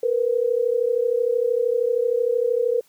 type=tone pair together; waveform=sine; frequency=462.5 / 495.5 Hz; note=A#4 / B4; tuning=-14 / +6 cents; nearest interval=minor second; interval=120 cents; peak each=-21 dBFS; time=0.03-2.81 s; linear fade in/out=5 ms; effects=white hiss -59 dBFS RMS until 2.88 s